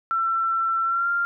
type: tone with pitch glide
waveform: sine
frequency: 1344 to 1392.2 Hz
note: E6 to F6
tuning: +33 to -6 cents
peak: -20 dBFS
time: 0.11-1.25 s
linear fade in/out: 0 ms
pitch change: +61 cents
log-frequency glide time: 0.84-1.1 s
effects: none